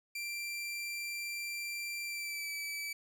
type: tone with pitch glide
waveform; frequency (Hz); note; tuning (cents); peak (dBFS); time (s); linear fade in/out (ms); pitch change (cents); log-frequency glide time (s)
sawtooth; 2359 to 2306; D7 to D7; +7 to -32; -34; 0.15-2.93; 5; -39; 2.05-2.51
effects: none